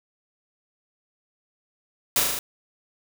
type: noise with echo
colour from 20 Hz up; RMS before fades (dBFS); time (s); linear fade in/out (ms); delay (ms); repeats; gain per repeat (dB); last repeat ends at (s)
white; -20; 2.16-2.2; 2; 38; 5; -2; 2.39
effects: none